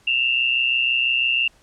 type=tone pair together; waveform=sine; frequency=2674 / 2800 Hz; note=E7 / F7; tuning=+24 / +4 cents; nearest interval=minor second; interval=80 cents; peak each=-20 dBFS; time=0.07-1.48 s; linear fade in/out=5 ms; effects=pink hiss -56 dBFS RMS until 1.62 s + low-pass 9000 Hz 12 dB/octave